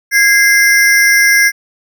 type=ring-modulated tone; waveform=square; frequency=1864.7 Hz; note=A#6; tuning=in tune; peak=-4 dBFS; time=0.11-1.52 s; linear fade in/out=50 ms; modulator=220 Hz; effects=none